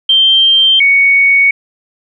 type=tone pair in turn; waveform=sine; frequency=3151 / 2228 Hz; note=G7 / C#7; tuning=+8 / +8 cents; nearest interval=tritone; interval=600 cents; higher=first; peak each=-5 dBFS; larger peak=neither; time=0.09-0.8 / 0.8-1.51 s; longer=neither; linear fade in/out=5 ms; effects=none